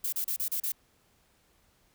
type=noise bursts; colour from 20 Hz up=violet; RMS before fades=-31 dBFS; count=6; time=0.04-0.72 s; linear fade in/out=5 ms; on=85 ms; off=34 ms; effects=pink hiss -67 dBFS RMS until 1.94 s